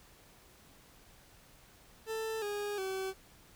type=tone with pitch steps; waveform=40% pulse; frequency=443.4 / 411.3 / 381.6 Hz; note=A4 / G#4 / G4; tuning=+13 / -17 / -47 cents; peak=-34 dBFS; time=2.06-3.14 s; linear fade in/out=50 ms; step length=360 ms; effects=pink hiss -60 dBFS RMS until 3.55 s